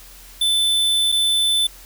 square tone with dropouts, 3520 Hz, A7, in tune, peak -16 dBFS, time 0.41-1.67 s, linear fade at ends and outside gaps 5 ms, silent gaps 1.119-1.123 s, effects added 42 Hz sine -44 dBFS peak until 1.85 s + white hiss -44 dBFS RMS until 1.85 s

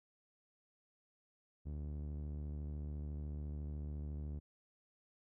sawtooth tone with low-pass filter, 74 Hz, D2, 14 cents sharp, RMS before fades -43 dBFS, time 1.65-4.4 s, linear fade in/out 20 ms, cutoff 290 Hz, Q 0.54, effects none

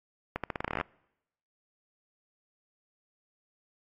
accelerating click train, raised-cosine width 0.5 ms, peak -16 dBFS, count 14, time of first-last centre 0.36-0.811 s, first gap 77 ms, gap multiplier 0.85, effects noise-tail reverb RT60 0.9 s tail -26 dB re dry + AAC 32 kbps

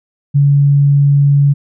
sine tone, 141.9 Hz, C#3, 41 cents sharp, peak -6 dBFS, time 0.34-1.54 s, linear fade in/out 20 ms, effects none

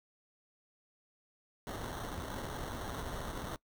pink noise with sample-and-hold, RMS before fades -41 dBFS, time 1.67-3.56 s, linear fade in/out 0 ms, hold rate 2450 Hz, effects noise-tail reverb RT60 0.1 s tail -22 dB re dry

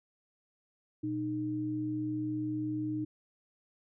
sine tone pair together, 121.91 / 307.2 Hz, B2 / D#4, -22 / -22 cents, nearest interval octave + major third, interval 1600 cents, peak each -39 / -32 dBFS, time 1.03-3.05 s, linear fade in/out 10 ms, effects none

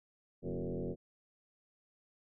sine tone with frequency modulation, 107.7 Hz, A2, 37 cents flat, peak -35 dBFS, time 0.42-0.96 s, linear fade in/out 50 ms, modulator 88.8 Hz, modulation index 4.7, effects none

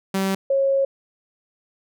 sawtooth / sine tone pair in turn, 192.9 / 545.6 Hz, G3 / C#5, -28 / -28 cents, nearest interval octave + tritone, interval 1800 cents, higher second, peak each -16 dBFS, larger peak neither, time 0.14-0.35 / 0.5-0.85 s, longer second, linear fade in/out 5 ms, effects none

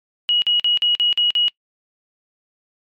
sine tone bursts, 2904 Hz, F#7, 33 cents flat, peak -14 dBFS, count 7, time 0.29-1.482 s, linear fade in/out 0 ms, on 130 ms, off 47 ms, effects noise-tail reverb RT60 0.1 s tail -24 dB re dry + MP3 96 kbps

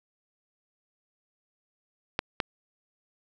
clicks, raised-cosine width 0.3 ms, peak -9 dBFS, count 2, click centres 2.191 / 2.402 s, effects none

